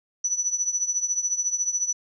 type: tone with tremolo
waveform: sine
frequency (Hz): 5940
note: F#8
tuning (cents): +6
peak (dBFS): -19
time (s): 0.24-1.93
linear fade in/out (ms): 5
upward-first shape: triangle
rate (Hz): 14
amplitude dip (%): 85
effects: none